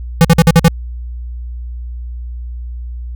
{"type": "tone bursts", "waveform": "square", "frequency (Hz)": 166.7, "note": "E3", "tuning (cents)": 20, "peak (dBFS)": -4, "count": 6, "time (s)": [0.21, 0.681], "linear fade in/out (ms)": 0, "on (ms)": 36, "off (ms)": 51, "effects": ["added 60 Hz sine -22 dBFS peak until 3.15 s"]}